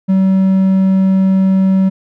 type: tone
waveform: triangle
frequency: 190.7 Hz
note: G3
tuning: 47 cents flat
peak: -6 dBFS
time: 0.08-1.9 s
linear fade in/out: 20 ms
effects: none